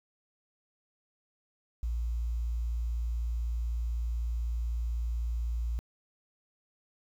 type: tone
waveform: sine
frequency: 58 Hz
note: A#1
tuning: 8 cents flat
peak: -28 dBFS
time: 1.83-5.79 s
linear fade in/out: 0 ms
effects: tanh soft clip ceiling -25 dBFS + 10-bit